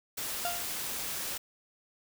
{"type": "noise", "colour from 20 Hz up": "white", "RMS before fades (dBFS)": -36, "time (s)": [0.17, 1.38], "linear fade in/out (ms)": 10}
{"type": "tone with exponential decay", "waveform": "35% pulse", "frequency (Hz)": 699, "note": "F5", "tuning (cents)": 1, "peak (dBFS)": -27, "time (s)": [0.45, 0.79], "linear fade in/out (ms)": 0, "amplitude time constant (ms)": 73}
{"effects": []}